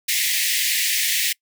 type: high-pass noise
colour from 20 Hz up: pink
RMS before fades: -21 dBFS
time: 0.08-1.33 s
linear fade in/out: 10 ms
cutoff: 1800 Hz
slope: 96 dB/octave
effects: noise-tail reverb RT60 0.1 s tail -25 dB re dry